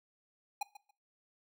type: tone with echo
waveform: square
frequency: 820 Hz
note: G#5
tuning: 22 cents flat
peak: -33 dBFS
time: 0.61-0.63 s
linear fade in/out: 5 ms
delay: 140 ms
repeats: 2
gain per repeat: -15 dB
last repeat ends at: 0.91 s
effects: noise-tail reverb RT60 0.4 s tail -21 dB re dry